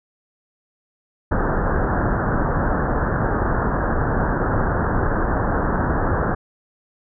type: low-pass noise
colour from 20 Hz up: pink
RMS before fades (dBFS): -20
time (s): 1.31-6.35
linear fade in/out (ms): 10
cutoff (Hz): 1700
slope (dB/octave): 96
effects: none